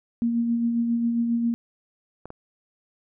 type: tone with tremolo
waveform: sine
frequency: 234 Hz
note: A#3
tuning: 7 cents sharp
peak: -19 dBFS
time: 0.22-1.54 s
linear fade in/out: 0 ms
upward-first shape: sine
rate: 7.4 Hz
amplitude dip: 35%
type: clicks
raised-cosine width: 1 ms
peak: -24 dBFS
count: 2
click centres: 2.256 / 2.304 s
effects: none